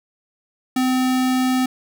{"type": "tone", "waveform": "square", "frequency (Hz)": 256.6, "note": "C4", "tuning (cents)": -34, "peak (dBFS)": -17, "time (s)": [0.76, 1.66], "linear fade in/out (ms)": 5, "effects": []}